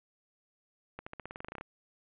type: accelerating click train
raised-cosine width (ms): 0.5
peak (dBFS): -26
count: 14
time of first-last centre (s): 0.99-1.61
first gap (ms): 75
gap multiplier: 0.92
effects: resampled to 8000 Hz + 9-bit